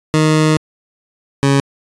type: tone pair in turn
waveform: 20% pulse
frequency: 155.56 / 138.45 Hz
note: D#3 / C#3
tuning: 0 / -2 cents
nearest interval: major second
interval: 202 cents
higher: first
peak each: -5 dBFS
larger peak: neither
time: 0.14-0.57 / 1.43-1.6 s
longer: first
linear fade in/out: 0 ms
effects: resampled to 22050 Hz